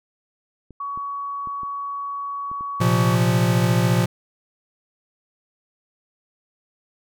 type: clicks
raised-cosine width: 3 ms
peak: -29 dBFS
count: 11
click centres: 0.707 / 0.975 / 1.473 / 1.633 / 2.515 / 2.609 / 2.903 / 2.958 / 3.314 / 3.63 / 3.995 s
type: tone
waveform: sine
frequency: 1125 Hz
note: C#6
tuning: 25 cents sharp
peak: -26 dBFS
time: 0.8-3.15 s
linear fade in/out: 5 ms
type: chord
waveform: square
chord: Bb suspended second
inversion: none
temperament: equal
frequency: 116.54 / 130.81 / 174.61 Hz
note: Bb2 / C3 / F3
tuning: 0 / 0 / 0 cents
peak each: -20 / -24 / -21 dBFS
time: 2.8-4.06 s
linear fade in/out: 10 ms
effects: none